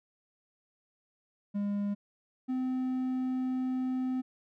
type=tone pair in turn; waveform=triangle; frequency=203.2 / 256.9 Hz; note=G#3 / C4; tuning=-38 / -32 cents; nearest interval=major third; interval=406 cents; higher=second; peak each=-27 dBFS; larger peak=neither; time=1.54-1.95 / 2.48-4.22 s; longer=second; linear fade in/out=20 ms; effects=none